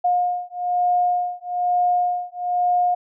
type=beating tone pair; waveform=sine; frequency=714 / 715.1 Hz; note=F5 / F5; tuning=+38 / +41 cents; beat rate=1.1 Hz; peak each=-21 dBFS; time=0.04-2.95 s; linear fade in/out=10 ms; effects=none